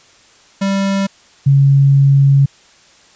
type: tone pair in turn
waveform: square / sine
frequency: 196 / 138.59 Hz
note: G3 / C#3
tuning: 0 / 0 cents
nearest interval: tritone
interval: 600 cents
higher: first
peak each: -14 / -6 dBFS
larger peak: second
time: 0.61-1.07 / 1.46-2.46 s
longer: second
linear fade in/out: 10 ms
effects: white hiss -47 dBFS RMS until 3.15 s + resampled to 16000 Hz